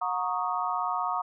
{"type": "chord", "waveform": "sine", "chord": "D# minor seventh", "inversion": "first", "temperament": "equal with one note detuned", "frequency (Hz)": [725.6, 932.3, 1108.7, 1244.5], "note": ["F#5", "A#5", "C#6", "D#6"], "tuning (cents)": [-34, 0, 0, 0], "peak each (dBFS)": -32, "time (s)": [0.01, 1.22], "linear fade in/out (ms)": 10, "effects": []}